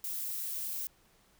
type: noise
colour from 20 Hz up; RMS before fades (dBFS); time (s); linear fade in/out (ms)
violet; -37; 0.04-0.87; 2
effects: pink hiss -66 dBFS RMS until 1.39 s